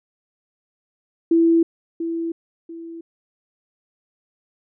sine tone with echo, 332.1 Hz, E4, 13 cents sharp, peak -12 dBFS, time 1.31-1.63 s, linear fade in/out 5 ms, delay 690 ms, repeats 2, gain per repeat -10 dB, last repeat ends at 3.01 s, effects none

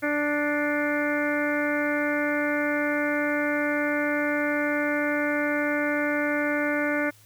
harmonic tone with a mistuned harmonic, 293.7 Hz, D4, in tune, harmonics 1 / 2 / 3 / 4 / 5 / 6 / 7 / 8, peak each -27 / -28 / -38 / -37 / -30 / -33 / -32 / -41 dBFS, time 0.02-7.11 s, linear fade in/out 20 ms, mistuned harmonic 7, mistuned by +42 cents, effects added 106 Hz sine -56 dBFS peak until 7.25 s + white hiss -56 dBFS RMS until 7.25 s

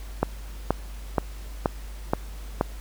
click train, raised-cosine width 1 ms, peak -6 dBFS, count 6, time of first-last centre 0.23-2.611 s, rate 2.1 Hz, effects added 50 Hz sine -35 dBFS peak until 2.8 s + pink hiss -48 dBFS RMS until 2.8 s

